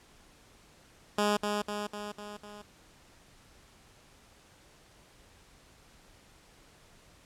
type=tone with echo; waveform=10% pulse; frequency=207.4 Hz; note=G#3; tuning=2 cents flat; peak=-17 dBFS; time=1.18-1.37 s; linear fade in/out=5 ms; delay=250 ms; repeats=5; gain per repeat=-4 dB; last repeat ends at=2.62 s; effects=pink hiss -59 dBFS RMS until 7.25 s + low-pass 10000 Hz 12 dB/octave